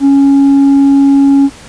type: tone with tanh clipping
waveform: triangle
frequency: 277.2 Hz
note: C#4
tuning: in tune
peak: -4 dBFS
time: 0-1.5 s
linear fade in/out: 50 ms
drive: 7 dB
effects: pink hiss -34 dBFS RMS until 1.68 s + resampled to 22050 Hz